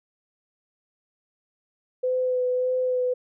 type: tone with vibrato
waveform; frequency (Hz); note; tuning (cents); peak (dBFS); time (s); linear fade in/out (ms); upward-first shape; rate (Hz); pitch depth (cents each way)
sine; 505; B4; +39; -21; 2.03-3.14; 10; sine; 1.7; 16
effects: none

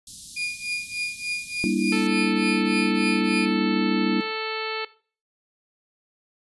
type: band-stop noise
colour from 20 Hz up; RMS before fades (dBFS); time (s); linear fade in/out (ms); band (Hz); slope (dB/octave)
white; -39; 0.07-2.07; 2; 270 to 3500; 48
type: tone with tremolo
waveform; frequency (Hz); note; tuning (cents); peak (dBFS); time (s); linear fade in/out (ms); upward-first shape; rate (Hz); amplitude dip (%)
35% pulse; 2433; D#7; -39; -22; 0.36-3.46; 10; triangle; 3.4; 95
type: chord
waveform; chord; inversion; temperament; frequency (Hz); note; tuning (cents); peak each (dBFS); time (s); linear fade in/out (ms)
sine; E half-diminished seventh; first; just; 197.78 / 237.3 / 296.7 / 329.6; G3 / Bb3 / D4 / E4; +16 / +31 / +18 / 0; -26; 1.64-4.21; 0
type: harmonic tone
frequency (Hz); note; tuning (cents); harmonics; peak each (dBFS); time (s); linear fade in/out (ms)
440; A4; 0; 1 / 2 / 3 / 4 / 5 / 6 / 7 / 8 / 9 / 10; -31 / -36 / -34 / -38 / -34 / -36 / -38 / -42 / -41 / -37; 1.92-4.85; 5
effects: noise-tail reverb RT60 0.4 s tail -18 dB re dry + resampled to 24000 Hz

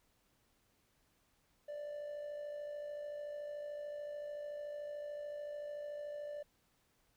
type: tone with amplitude modulation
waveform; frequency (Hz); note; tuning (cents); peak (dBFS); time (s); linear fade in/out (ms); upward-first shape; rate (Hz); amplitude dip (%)
triangle; 588; D5; +2; -37; 1.68-6.43; 10; sine; 53.6; 50
effects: tanh soft clip ceiling -33 dBFS + pink hiss -75 dBFS RMS until 7.16 s

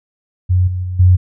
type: tone with level steps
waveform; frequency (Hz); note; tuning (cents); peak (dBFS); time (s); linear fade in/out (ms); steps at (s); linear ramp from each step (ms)
sine; 91.1; F#2; -26; -9 / -17 / -19 / -5; 0.49-1.17; 20; 0.67 / 0.83 / 0.99; 10
effects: none

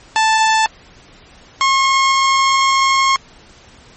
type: tone pair in turn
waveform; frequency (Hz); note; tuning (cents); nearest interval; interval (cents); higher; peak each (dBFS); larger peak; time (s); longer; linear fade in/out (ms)
sawtooth; 880 / 1080.1; A5 / C#6; 0 / -45; major third; 355; second; -7; neither; 0.16-0.66 / 1.61-3.16; second; 0
effects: pink hiss -44 dBFS RMS until 3.96 s + MP3 32 kbps

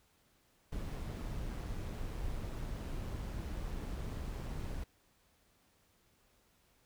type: noise with amplitude modulation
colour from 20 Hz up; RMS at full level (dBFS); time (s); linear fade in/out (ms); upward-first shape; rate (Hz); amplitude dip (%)
brown; -39; 0.72-4.84; 5; sine; 127; 25
effects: pink hiss -71 dBFS RMS until 6.85 s

